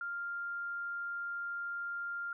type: tone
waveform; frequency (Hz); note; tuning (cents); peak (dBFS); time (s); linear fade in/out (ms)
sine; 1396.9; F6; 0; -36; 0.01-2.33; 2
effects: none